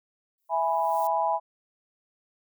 violet noise with exponential growth, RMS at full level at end -40 dBFS, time 0.38-1.07 s, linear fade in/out 1 ms, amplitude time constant 150 ms
sine chord, E major, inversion none, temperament equal, 659.3 / 830.6 / 987.8 Hz, E5 / G#5 / B5, 0 / 0 / 0 cents, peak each -28 / -26 / -27 dBFS, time 0.49-1.4 s, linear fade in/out 50 ms
effects none

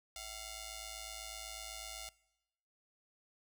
5% pulse ring-modulated tone, 708 Hz, F5, 23 cents sharp, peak -30 dBFS, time 0.16-2.09 s, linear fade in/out 2 ms, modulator 1470 Hz, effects noise-tail reverb RT60 0.9 s tail -22 dB re dry

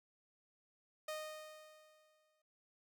sawtooth tone with exponential decay, 618 Hz, D#5, 12 cents flat, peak -36 dBFS, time 1.08-2.42 s, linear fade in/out 5 ms, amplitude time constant 290 ms, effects none

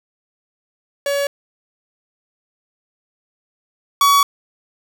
45% pulse tone pair in turn, 565 / 1130 Hz, C#5 / C#6, +33 / +33 cents, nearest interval octave, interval 1200 cents, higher second, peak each -17 / -10 dBFS, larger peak second, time 1.06-1.27 / 4.01-4.23 s, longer second, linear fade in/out 2 ms, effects none

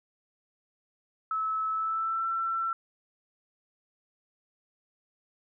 sine tone with pitch glide, 1300 to 1343.5 Hz, E6 to E6, -24 to +33 cents, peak -27 dBFS, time 1.31-2.73 s, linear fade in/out 2 ms, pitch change +57 cents, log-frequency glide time 1.7-2.27 s, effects none

